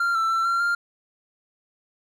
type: tone with pitch steps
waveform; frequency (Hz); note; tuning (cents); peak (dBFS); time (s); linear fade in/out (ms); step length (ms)
triangle; 1387 / 1333 / 1342 / 1372 / 1397; F6 / E6 / E6 / F6 / F6; -12 / +19 / +31 / -31 / 0; -18; 0-0.75; 5; 150
effects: none